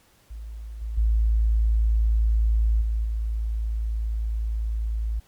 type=tone with level steps; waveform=sine; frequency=55 Hz; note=A1; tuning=in tune; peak=-33 / -27 / -17 / -21 / -23 dBFS; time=0.3-5.2 s; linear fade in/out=10 ms; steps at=0.81 / 0.97 / 2.81 / 3.04 s; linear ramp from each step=10 ms; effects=pink hiss -59 dBFS RMS until 5.27 s + MP3 96 kbps